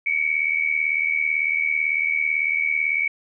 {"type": "tone pair together", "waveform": "sine", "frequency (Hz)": [2222, 2300], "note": ["C#7", "D7"], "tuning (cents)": [4, -37], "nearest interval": "minor second", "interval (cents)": 59, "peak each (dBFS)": -22, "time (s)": [0.06, 3.08], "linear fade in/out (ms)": 5, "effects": []}